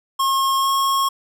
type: tone with pitch glide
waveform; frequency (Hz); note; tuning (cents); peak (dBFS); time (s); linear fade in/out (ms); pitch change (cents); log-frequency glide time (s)
square; 1079 to 1089; C#6 to C#6; -47 to -31; -17; 0.19-1.09; 10; +16; 0.59-0.69
effects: none